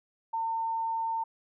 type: tone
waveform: sine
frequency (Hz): 905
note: A5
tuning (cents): +48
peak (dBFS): -28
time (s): 0.33-1.24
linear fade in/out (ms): 10
effects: none